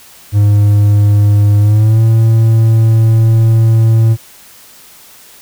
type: tone with pitch glide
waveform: triangle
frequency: 103.1 to 112.43 Hz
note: G#2 to A2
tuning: -12 to +38 cents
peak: -3 dBFS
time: 0.32-4.17 s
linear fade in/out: 50 ms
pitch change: +150 cents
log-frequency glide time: 1.6-2.02 s
effects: white hiss -39 dBFS RMS until 5.41 s